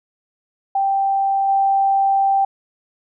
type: tone with level steps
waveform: sine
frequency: 784 Hz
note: G5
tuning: in tune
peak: -15 / -13 dBFS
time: 0.75-2.45 s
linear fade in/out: 5 ms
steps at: 1.48 s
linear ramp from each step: 10 ms
effects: none